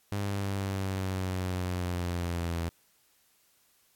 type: linear sweep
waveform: sawtooth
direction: down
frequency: 101.1 to 83.6 Hz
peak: -26 dBFS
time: 0.12-2.69 s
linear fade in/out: 0 ms
effects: white hiss -67 dBFS RMS until 3.95 s + AAC 64 kbps